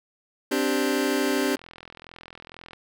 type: chord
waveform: sawtooth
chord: C suspended second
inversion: none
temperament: just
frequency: 261.6 / 294.3 / 392.4 Hz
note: C4 / D4 / G4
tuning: 0 / +4 / +2 cents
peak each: -22 dBFS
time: 0.51-1.56 s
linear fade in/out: 10 ms
type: click train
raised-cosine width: 0.3 ms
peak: -26 dBFS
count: 63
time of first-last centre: 1.26-2.733 s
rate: 42.1 Hz
effects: none